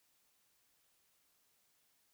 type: silence
effects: white hiss -75 dBFS RMS until 2.13 s